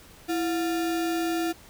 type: tone with sample-and-hold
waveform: sine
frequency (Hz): 332.2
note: E4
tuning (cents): +13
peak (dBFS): -24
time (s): 0.28-1.53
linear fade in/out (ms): 20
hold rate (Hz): 1050
effects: pink hiss -51 dBFS RMS until 1.69 s